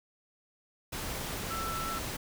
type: tone in noise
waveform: sine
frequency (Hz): 1330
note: E6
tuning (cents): +15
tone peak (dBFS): -35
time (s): 1.5-1.99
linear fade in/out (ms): 10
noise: pink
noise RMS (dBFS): -37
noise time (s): 0.92-2.17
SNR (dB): -1
effects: none